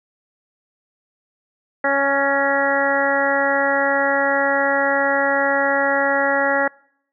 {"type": "harmonic tone with a mistuned harmonic", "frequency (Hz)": 278.1, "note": "C#4", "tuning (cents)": 6, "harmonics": [1, 2, 3, 4, 5, 6, 7], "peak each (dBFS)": [-27, -20, -23, -29, -24, -23, -23], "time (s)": [1.84, 6.68], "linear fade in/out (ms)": 5, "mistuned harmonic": 7, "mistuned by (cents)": -17, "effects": ["noise-tail reverb RT60 0.7 s tail -26 dB re dry"]}